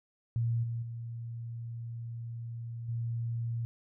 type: tone with level steps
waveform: sine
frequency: 116.54 Hz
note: A#2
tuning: in tune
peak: -27 / -32 / -37 / -31 dBFS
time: 0.36-3.65 s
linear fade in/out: 0 ms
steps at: 0.63 / 0.82 / 2.88 s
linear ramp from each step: 10 ms
effects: none